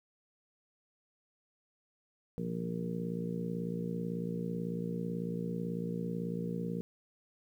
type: harmonic tone with a mistuned harmonic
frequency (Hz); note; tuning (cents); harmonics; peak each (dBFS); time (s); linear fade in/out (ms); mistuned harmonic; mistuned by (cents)
58.1; A#1; -5; 2 / 3 / 4 / 5 / 6 / 7 / 8; -45 / -36 / -41 / -49 / -49 / -46 / -42; 2.38-6.81; 0; 2; +77
effects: 11-bit